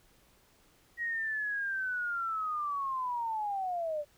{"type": "linear sweep", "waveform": "sine", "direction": "down", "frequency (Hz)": [1903, 576], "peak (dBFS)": -31, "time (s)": [0.97, 4.05], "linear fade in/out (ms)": 50, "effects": ["pink hiss -65 dBFS RMS until 4.17 s"]}